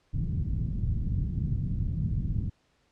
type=low-pass noise; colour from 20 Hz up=white; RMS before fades=-29 dBFS; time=0.13-2.5 s; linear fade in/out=10 ms; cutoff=160 Hz; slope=24 dB/octave; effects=pink hiss -69 dBFS RMS until 2.91 s + low-pass 6000 Hz 12 dB/octave